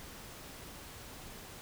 silence, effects pink hiss -49 dBFS RMS until 1.61 s

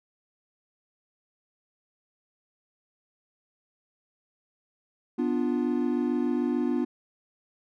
triangle chord, B diminished, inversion none, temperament equal, 246.9 / 293.7 / 349.2 Hz, B3 / D4 / F4, 0 / 0 / 0 cents, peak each -25 / -27 / -28 dBFS, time 5.18-6.85 s, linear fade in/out 10 ms, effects none

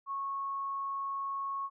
sine tone, 1100 Hz, C#6, 14 cents flat, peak -33 dBFS, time 0.06-1.7 s, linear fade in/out 50 ms, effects none

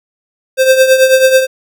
square tone with tremolo, 523.3 Hz, C5, in tune, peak -3 dBFS, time 0.57-1.47 s, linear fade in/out 50 ms, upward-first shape triangle, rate 9.2 Hz, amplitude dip 70%, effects none

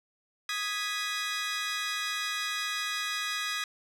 20% pulse chord, G# minor, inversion second, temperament equal, 1244.5 / 1661.2 / 1975.5 Hz, D#6 / G#6 / B6, 0 / 0 / 0 cents, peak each -30 dBFS, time 0.49-3.64 s, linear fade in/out 2 ms, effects low-pass 10000 Hz 12 dB/octave

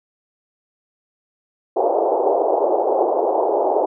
pink band-pass noise, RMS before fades -18 dBFS, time 1.76-3.86 s, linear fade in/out 10 ms, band 370 to 850 Hz, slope 48 dB/octave, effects none

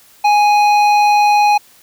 triangle tone with hard clipping, 830.6 Hz, G#5, in tune, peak -10 dBFS, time 0.24-1.58 s, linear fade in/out 10 ms, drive 14 dB, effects white hiss -47 dBFS RMS until 1.82 s

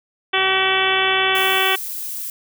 harmonic tone, 381 Hz, G4, 49 cents flat, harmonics 1 / 2 / 3 / 4 / 5 / 6 / 7 / 8 / 9, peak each -24 / -24 / -24 / -24 / -24 / -24 / -24 / -24 / -24 dBFS, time 0.33-1.76 s, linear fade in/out 10 ms
click train, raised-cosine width 0.5 ms, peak -21 dBFS, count 78, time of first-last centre 0.38-1.576 s, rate 64.4 Hz
violet noise, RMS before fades -28 dBFS, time 1.35-2.3 s, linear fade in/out 2 ms
effects none

